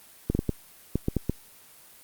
clicks, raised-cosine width 3 ms, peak -11 dBFS, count 8, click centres 0.3 / 0.35 / 0.391 / 0.493 / 0.956 / 1.084 / 1.167 / 1.296 s, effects white hiss -52 dBFS RMS until 2.03 s + Opus 24 kbps

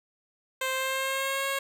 10% pulse tone with pitch glide, 523.3 to 546.8 Hz, C5 to C#5, 0 to -24 cents, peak -19 dBFS, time 0.61-1.59 s, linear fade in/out 5 ms, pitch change +76 cents, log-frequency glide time 0.72-1.46 s, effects none

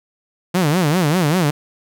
sawtooth tone with vibrato, 164.81 Hz, E3, in tune, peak -10 dBFS, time 0.54-1.51 s, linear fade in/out 10 ms, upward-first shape sine, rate 5.1 Hz, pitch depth 240 cents each way, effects none

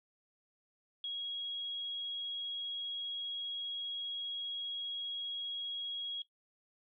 sine tone, 3305 Hz, G#7, 9 cents flat, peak -36 dBFS, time 1.04-6.22 s, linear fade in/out 2 ms, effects noise-tail reverb RT60 0.1 s tail -17 dB re dry

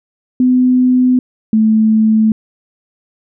sine tone pair in turn, 252.6 / 218.7 Hz, B3 / A3, +39 / -10 cents, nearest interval major second, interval 249 cents, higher first, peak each -7 dBFS, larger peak neither, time 0.4-1.19 / 1.53-2.32 s, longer neither, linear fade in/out 2 ms, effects none

